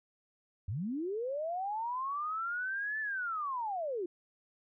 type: linear two-way sweep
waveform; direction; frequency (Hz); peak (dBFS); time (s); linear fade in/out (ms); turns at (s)
sine; up then down; 81.5 to 1765 to 333; -33; 0.68-4.06; 5; 3
effects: none